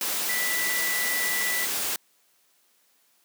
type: tone in noise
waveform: sine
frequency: 1974 Hz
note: B6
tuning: 1 cent flat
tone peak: -27 dBFS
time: 0.29-1.65 s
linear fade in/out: 2 ms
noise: white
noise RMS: -28 dBFS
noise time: 0.01-1.96 s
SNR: -2 dB
effects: white hiss -65 dBFS RMS until 3.24 s + high-pass 200 Hz 12 dB/octave